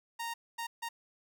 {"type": "tone bursts at uneven times", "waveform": "sawtooth", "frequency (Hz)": 928, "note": "A#5", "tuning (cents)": -8, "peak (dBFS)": -32, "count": 3, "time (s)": [[0.19, 0.34], [0.58, 0.67], [0.82, 0.89]], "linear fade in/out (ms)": 10, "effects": []}